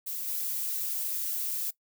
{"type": "noise with level steps", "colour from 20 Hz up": "violet", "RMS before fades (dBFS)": [-35, -32], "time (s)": [0.06, 1.71], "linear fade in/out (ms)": 10, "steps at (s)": 0.27, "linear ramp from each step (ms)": 10, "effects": ["noise-tail reverb RT60 0.1 s tail -20 dB re dry"]}